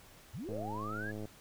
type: linear sweep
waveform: sine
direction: up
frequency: 69.3 to 1721 Hz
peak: -39 dBFS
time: 0.33-1.12 s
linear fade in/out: 20 ms
type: click train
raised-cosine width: 2 ms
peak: -30 dBFS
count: 82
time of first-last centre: 0.49-1.254 s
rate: 106 Hz
effects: pink hiss -58 dBFS RMS until 1.4 s